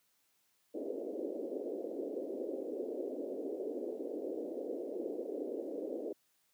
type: band-pass noise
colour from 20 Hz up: white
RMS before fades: -40 dBFS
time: 0.74-6.13 s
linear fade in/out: 10 ms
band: 270 to 540 Hz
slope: 48 dB/octave
effects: white hiss -75 dBFS RMS until 6.53 s + high-pass 100 Hz 12 dB/octave